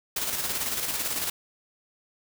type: noise with tremolo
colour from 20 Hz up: white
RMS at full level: -28 dBFS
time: 0.16-1.3 s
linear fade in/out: 5 ms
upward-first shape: square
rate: 18 Hz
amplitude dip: 40%
effects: none